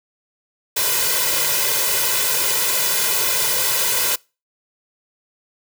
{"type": "noise with comb filter", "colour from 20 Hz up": "white", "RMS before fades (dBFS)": -19, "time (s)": [0.76, 4.16], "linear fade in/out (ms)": 10, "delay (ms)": 2, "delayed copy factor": 1, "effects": ["noise-tail reverb RT60 0.3 s tail -25 dB re dry", "high-pass 150 Hz 12 dB/octave"]}